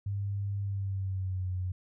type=tone with pitch glide; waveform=sine; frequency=100 to 91.7 Hz; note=G2 to F#2; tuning=+35 to -15 cents; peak=-30 dBFS; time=0.06-1.72 s; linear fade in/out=5 ms; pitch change=-150 cents; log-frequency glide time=0.62-1.5 s; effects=none